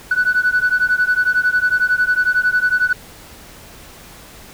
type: beating tone pair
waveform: sine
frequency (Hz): 1480 / 1491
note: F#6 / F#6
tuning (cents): 0 / +13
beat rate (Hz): 11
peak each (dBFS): -15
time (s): 0.11-2.93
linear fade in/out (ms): 5
effects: tanh soft clip ceiling -8 dBFS + pink hiss -40 dBFS RMS until 4.53 s